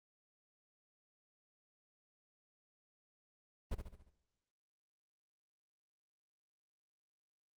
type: noise with echo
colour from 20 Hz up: brown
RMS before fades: -36 dBFS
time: 3.71-3.75 s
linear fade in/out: 10 ms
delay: 70 ms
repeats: 5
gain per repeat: -6 dB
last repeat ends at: 4.1 s
effects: noise-tail reverb RT60 0.9 s tail -17 dB re dry + Opus 32 kbps